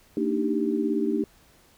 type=chord; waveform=sine; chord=Eb major seventh; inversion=second; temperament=equal with one note detuned; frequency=228.3 / 293.7 / 311.1 / 392 Hz; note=Bb3 / D4 / Eb4 / G4; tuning=-36 / 0 / 0 / 0 cents; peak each=-28 dBFS; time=0.17-1.24 s; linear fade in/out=2 ms; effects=pink hiss -58 dBFS RMS until 1.77 s